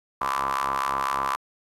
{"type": "ring-modulated tone", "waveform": "sawtooth", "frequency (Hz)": 68, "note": "C#2", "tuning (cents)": -33, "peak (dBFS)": -17, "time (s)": [0.21, 1.36], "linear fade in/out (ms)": 0, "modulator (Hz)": 1090, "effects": ["resampled to 32000 Hz", "9-bit"]}